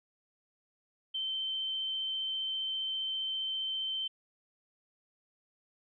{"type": "tone with vibrato", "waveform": "sine", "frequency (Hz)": 3100, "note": "G7", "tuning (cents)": -20, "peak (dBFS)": -32, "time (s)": [1.14, 4.08], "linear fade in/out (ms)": 10, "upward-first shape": "square", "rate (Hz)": 15, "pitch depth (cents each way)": 8, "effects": []}